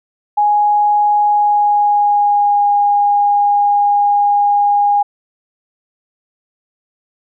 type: tone with pitch glide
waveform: sine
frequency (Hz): 830.6 to 817.7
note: G#5 to G#5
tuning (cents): 0 to -27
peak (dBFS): -9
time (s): 0.37-5.03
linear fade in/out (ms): 10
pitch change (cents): -27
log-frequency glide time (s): 1.27-2.68
effects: none